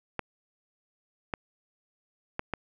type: clicks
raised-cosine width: 0.5 ms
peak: -15 dBFS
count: 4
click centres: 0.193 / 1.338 / 2.394 / 2.537 s
effects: none